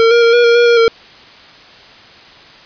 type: tone with pitch steps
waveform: square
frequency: 455.8 / 471.6 / 464 / 479.1 / 469 / 476.6 / 471.7 / 457.8 Hz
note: A#4 / A#4 / A#4 / A#4 / A#4 / A#4 / A#4 / A#4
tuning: -39 / +20 / -8 / +47 / +11 / +38 / +20 / -31 cents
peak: -7 dBFS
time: 0-0.88 s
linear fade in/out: 0 ms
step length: 110 ms
effects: white hiss -39 dBFS RMS until 2.65 s + resampled to 11025 Hz